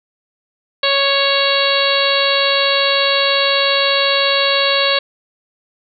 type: harmonic tone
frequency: 554.4 Hz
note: C#5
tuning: in tune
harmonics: 1 / 2 / 3 / 4 / 5 / 6 / 7 / 8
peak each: -18 / -21 / -22 / -23 / -21 / -22 / -19 / -21 dBFS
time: 0.83-4.99 s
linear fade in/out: 5 ms
effects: none